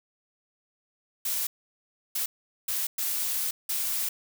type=noise bursts at uneven times; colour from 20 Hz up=blue; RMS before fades=-29 dBFS; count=5; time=1.25-1.47 / 2.15-2.26 / 2.68-2.87 / 2.98-3.51 / 3.69-4.09 s; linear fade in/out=5 ms; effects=none